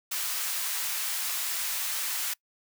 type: high-pass noise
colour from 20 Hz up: white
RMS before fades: -31 dBFS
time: 0.11-2.34 s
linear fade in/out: 10 ms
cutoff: 1000 Hz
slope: 12 dB/octave
effects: noise-tail reverb RT60 0.1 s tail -24 dB re dry